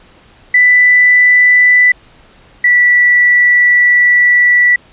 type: tone pair in turn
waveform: sine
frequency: 1985 / 1957.7 Hz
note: B6 / B6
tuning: +8 / -16 cents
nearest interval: unison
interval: 24 cents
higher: first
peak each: -4 / -5 dBFS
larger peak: first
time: 0.54-1.92 / 2.64-4.76 s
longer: second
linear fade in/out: 5 ms
effects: pink hiss -44 dBFS RMS until 4.92 s + resampled to 8000 Hz